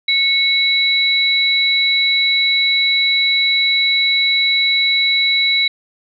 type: tone pair together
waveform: sine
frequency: 2200 / 3920 Hz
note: C#7 / B7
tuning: -14 / -14 cents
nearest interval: minor seventh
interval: 1000 cents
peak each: -16 / -14 dBFS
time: 0.08-5.68 s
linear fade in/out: 5 ms
effects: none